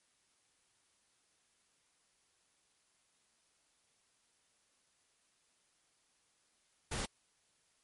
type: noise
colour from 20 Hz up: pink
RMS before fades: -38 dBFS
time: 6.91-7.06 s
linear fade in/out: 10 ms
effects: white hiss -74 dBFS RMS until 7.83 s + MP3 48 kbps